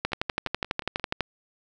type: two click trains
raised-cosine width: 0.3 ms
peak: -9 / -23 dBFS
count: 15 / 6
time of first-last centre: 0.05-1.207 / 0.12-0.997 s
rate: 12.1 / 5.7 Hz
effects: none